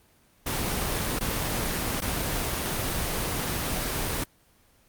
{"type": "noise with dropouts", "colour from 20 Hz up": "pink", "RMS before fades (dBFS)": -28, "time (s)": [0.46, 4.24], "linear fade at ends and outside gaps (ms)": 5, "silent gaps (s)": [[1.191, 1.208], [2.006, 2.019]], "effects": ["pink hiss -61 dBFS RMS until 4.88 s", "Opus 24 kbps"]}